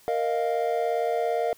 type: chord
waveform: triangle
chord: Bb suspended fourth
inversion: none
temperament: just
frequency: 466.2 / 621.6 / 699.2 Hz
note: Bb4 / Eb5 / F5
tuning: 0 / -2 / +2 cents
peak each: -25 / -27 / -25 dBFS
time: 0.08-1.53 s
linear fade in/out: 0 ms
effects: white hiss -56 dBFS RMS until 1.57 s